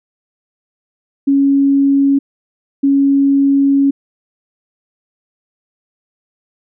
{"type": "tone bursts at uneven times", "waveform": "sine", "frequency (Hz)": 277.2, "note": "C#4", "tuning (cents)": 0, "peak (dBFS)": -8, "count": 2, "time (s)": [[1.27, 2.19], [2.83, 3.91]], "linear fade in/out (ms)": 10, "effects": []}